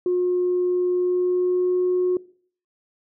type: tone with pitch glide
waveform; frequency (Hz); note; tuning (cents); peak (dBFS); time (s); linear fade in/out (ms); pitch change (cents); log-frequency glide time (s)
sine; 359.6 to 362.9; F#4 to F#4; -49 to -34; -17; 0.06-2.17; 2; +15; 0.87-1.79
effects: noise-tail reverb RT60 0.5 s tail -21 dB re dry + tanh soft clip ceiling -14 dBFS